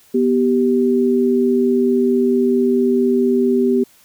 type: tone pair together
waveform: sine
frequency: 245.5 / 390 Hz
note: B3 / G4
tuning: -10 / -9 cents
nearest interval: minor sixth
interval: 801 cents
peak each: -15 dBFS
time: 0.14-3.84 s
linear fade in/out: 10 ms
effects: white hiss -51 dBFS RMS until 4.04 s